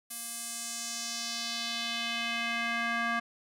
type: tone with band-pass filter sweep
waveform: square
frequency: 233.1 Hz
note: A#3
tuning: in tune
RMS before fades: -34 dBFS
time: 0.1-3.2 s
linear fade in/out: 10 ms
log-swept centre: 11000 to 1500 Hz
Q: 1.8
effects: none